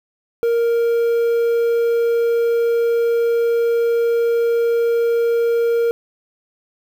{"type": "tone with quantisation", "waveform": "triangle", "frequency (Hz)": 466.6, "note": "A#4", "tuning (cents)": 2, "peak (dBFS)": -12, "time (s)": [0.43, 5.91], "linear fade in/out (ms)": 0, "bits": 7, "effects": []}